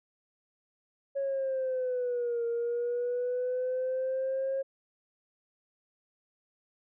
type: linear two-way sweep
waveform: sine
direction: down then up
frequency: 554.4 to 466.2 to 541 Hz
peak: -27 dBFS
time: 1.15-4.63 s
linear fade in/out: 20 ms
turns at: 2.45 s
effects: tanh soft clip ceiling -25 dBFS